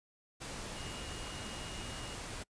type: tone in noise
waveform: sine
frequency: 2864 Hz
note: F7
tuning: 43 cents sharp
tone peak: -50 dBFS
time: 0.75-2.16 s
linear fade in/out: 20 ms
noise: pink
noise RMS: -43 dBFS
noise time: 0.4-2.44 s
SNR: -10 dB
effects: noise-tail reverb RT60 0.1 s tail -26 dB re dry + resampled to 22050 Hz